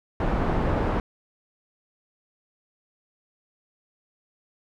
pink low-pass noise, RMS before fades -24 dBFS, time 0.2-1 s, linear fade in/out 2 ms, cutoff 1100 Hz, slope 12 dB/octave, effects none

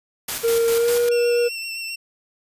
white noise with tremolo, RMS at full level -26 dBFS, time 0.28-1.09 s, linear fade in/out 5 ms, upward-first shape square, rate 5 Hz, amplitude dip 50%
triangle tone with pitch glide, 462.4 to 478.2 Hz, A#4 to A#4, -14 to +44 cents, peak -14 dBFS, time 0.43-1.49 s, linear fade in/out 20 ms, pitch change +58 cents, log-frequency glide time 0.76-0.92 s
25% pulse tone with vibrato, 2700 Hz, E7, 41 cents sharp, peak -24 dBFS, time 1.11-1.96 s, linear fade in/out 10 ms, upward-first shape sine, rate 7.7 Hz, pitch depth 23 cents each way
effects resampled to 32000 Hz

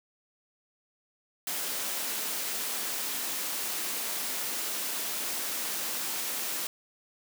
white high-pass noise, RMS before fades -33 dBFS, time 1.47-6.67 s, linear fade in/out 2 ms, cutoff 190 Hz, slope 24 dB/octave, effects none

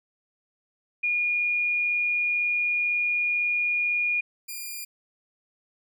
sine / 5% pulse tone pair in turn, 2434 / 2406 Hz, D#7 / D7, -39 / +41 cents, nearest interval unison, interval 20 cents, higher first, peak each -22 / -24 dBFS, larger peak first, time 1.03-4.21 / 4.48-4.85 s, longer first, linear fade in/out 10 ms, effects none

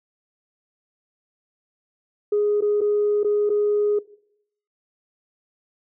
sine tone with dropouts, 415.3 Hz, G#4, in tune, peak -16 dBFS, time 2.32-3.99 s, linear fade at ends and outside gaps 5 ms, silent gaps 2.608-2.621 / 2.808-2.814 / 3.233-3.245 / 3.494-3.5 s, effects noise-tail reverb RT60 0.7 s tail -20 dB re dry + tanh soft clip ceiling -13 dBFS

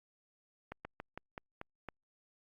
slowing click train, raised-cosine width 0.5 ms, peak -27 dBFS, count 7, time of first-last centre 0.72-1.887 s, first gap 130 ms, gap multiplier 1.16, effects Opus 48 kbps

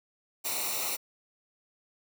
white noise with comb filter, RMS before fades -32 dBFS, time 0.44-0.97 s, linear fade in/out 20 ms, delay 0.61 ms, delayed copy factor -0.8, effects none

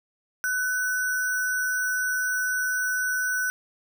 sine tone with sample-and-hold, 1498 Hz, F#6, 21 cents sharp, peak -23 dBFS, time 0.44-3.5 s, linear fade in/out 0 ms, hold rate 7350 Hz, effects none

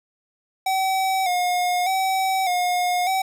square tone with vibrato, 740 Hz, F#5, in tune, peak -20 dBFS, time 0.66-3.22 s, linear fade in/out 5 ms, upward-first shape square, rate 0.83 Hz, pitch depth 54 cents each way, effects none

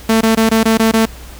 sawtooth tone bursts, 223.3 Hz, A3, 26 cents sharp, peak -5 dBFS, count 7, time 0.09-1.056 s, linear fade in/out 5 ms, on 120 ms, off 21 ms, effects added 60 Hz sine -33 dBFS peak until 1.39 s + pink hiss -37 dBFS RMS until 1.39 s

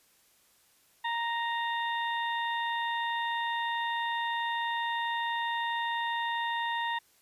harmonic tone with a mistuned harmonic, 932.3 Hz, A#5, in tune, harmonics 1 / 2 / 3 / 4, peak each -31 / -34 / -43 / -40 dBFS, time 1.04-6.99 s, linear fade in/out 10 ms, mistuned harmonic 4, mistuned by -39 cents, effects white hiss -65 dBFS RMS until 7.21 s + resampled to 32000 Hz

